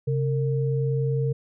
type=tone pair together; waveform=sine; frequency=135.29 / 457.7 Hz; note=C#3 / A#4; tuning=-42 / -32 cents; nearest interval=octave + major sixth; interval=2110 cents; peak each=-22 / -28 dBFS; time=0.07-1.33 s; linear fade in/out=10 ms; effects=none